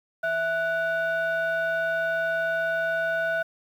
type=tone pair together; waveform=sine; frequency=659.3 / 1480 Hz; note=E5 / F#6; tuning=0 / 0 cents; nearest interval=octave + major second; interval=1400 cents; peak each=-24 dBFS; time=0.23-3.43 s; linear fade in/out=10 ms; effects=tanh soft clip ceiling -20 dBFS + 9-bit